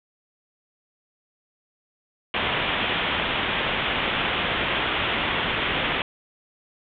white low-pass noise, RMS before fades -25 dBFS, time 2.34-6.02 s, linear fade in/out 2 ms, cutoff 3500 Hz, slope 96 dB/octave, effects none

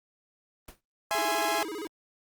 pink noise with exponential decay, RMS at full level -41 dBFS, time 0.68-0.81 s, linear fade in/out 5 ms, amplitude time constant 28 ms
sawtooth chord, E augmented, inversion none, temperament equal with one note detuned, 667.7 / 830.6 / 1046.5 Hz, E5 / G#5 / B#5, +22 / 0 / 0 cents, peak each -27 / -25 / -30 dBFS, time 1.11-1.63 s, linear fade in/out 0 ms
square tone with vibrato, 367 Hz, F#4, 14 cents flat, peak -35 dBFS, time 1.15-1.87 s, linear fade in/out 0 ms, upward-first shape square, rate 15 Hz, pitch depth 230 cents each way
effects Opus 24 kbps

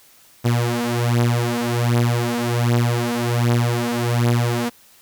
sawtooth beating tone pair, 118.7 / 120 Hz, A#2 / B2, +32 / -49 cents, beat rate 1.3 Hz, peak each -16 dBFS, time 0.44-4.7 s, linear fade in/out 20 ms, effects white hiss -51 dBFS RMS until 5.01 s

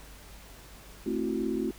sine chord, F# half-diminished seventh, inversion first, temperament just, 222 / 266.4 / 333 / 370 Hz, A3 / C4 / E4 / F#4, +16 / +31 / +18 / 0 cents, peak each -33 dBFS, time 1.06-1.71 s, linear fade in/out 5 ms, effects added 50 Hz sine -51 dBFS peak until 1.78 s + pink hiss -51 dBFS RMS until 1.78 s

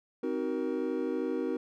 triangle chord, C half-diminished seventh, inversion none, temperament just, 261.6 / 314 / 376.7 / 470.9 Hz, C4 / Eb4 / Gb4 / Bb4, 0 / +16 / +31 / +18 cents, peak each -33 dBFS, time 0.23-1.57 s, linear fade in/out 5 ms, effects none

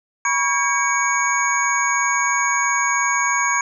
sine tone cluster, 971 / 1114 / 1619 / 2254 / 6660 Hz, B5 / C#6 / G#6 / C#7 / G#8, -30 / +8 / -45 / +28 / +4 cents, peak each -23 dBFS, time 0.25-3.61 s, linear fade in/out 2 ms, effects none

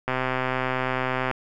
click train, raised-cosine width 0.5 ms, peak -10 dBFS, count 160, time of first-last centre 0.08-1.313 s, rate 129 Hz, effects none

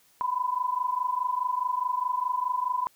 sine tone pair together, 987.8 / 1012.6 Hz, B5 / B5, 0 / +43 cents, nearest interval unison, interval 43 cents, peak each -28 dBFS, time 0.21-2.87 s, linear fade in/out 0 ms, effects white hiss -62 dBFS RMS until 2.95 s

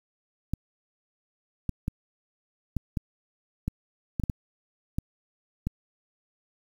clicks, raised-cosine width 5 ms, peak -15 dBFS, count 11, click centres 0.536 / 1.693 / 1.881 / 2.767 / 2.972 / 3.68 / 4.198 / 4.237 / 4.298 / 4.985 / 5.67 s, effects 8-bit

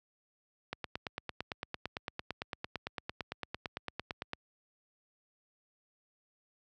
click train, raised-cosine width 0.3 ms, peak -20 dBFS, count 33, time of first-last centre 0.73-4.334 s, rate 8.88 Hz, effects high-pass 60 Hz 12 dB/octave

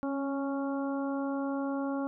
harmonic tone with a mistuned harmonic, 277.2 Hz, C#4, in tune, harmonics 1 / 2 / 3 / 4 / 5, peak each -31 / -37 / -41 / -43 / -45 dBFS, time 0.03-2.07 s, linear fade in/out 0 ms, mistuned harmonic 1, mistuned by -17 cents, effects none

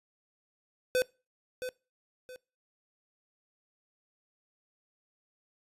square tone with echo, 506 Hz, B4, 42 cents sharp, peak -25 dBFS, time 0.95-1.02 s, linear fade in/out 0 ms, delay 670 ms, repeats 2, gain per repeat -10 dB, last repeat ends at 2.36 s, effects noise-tail reverb RT60 0.3 s tail -23 dB re dry + resampled to 32000 Hz

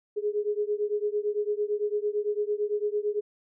sine beating tone pair, 413.2 / 422.1 Hz, G#4 / G#4, -9 / +28 cents, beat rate 8.9 Hz, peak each -28 / -29 dBFS, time 0.16-3.21 s, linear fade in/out 20 ms, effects none

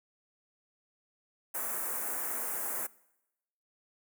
white band-stop noise, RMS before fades -35 dBFS, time 1.54-2.87 s, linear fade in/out 10 ms, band 1800 to 8300 Hz, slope 24 dB/octave, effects noise-tail reverb RT60 0.9 s tail -22 dB re dry + high-pass 300 Hz 12 dB/octave

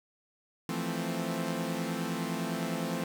sawtooth chord, F major seventh, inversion third, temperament equal, 164.81 / 174.61 / 220 / 261.6 Hz, E3 / F3 / A3 / C4, 0 / 0 / 0 / 0 cents, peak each -33 dBFS, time 0.69-3.04 s, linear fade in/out 2 ms, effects 9-bit

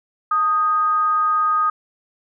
sine tone with frequency modulation, 1244.5 Hz, D#6, in tune, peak -15 dBFS, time 0.31-1.7 s, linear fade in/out 5 ms, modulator 353 Hz, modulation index 0.24, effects none

